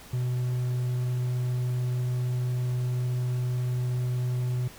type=tone; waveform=triangle; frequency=124.5 Hz; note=B2; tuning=14 cents sharp; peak=-23 dBFS; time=0.13-4.68 s; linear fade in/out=5 ms; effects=pink hiss -48 dBFS RMS until 4.78 s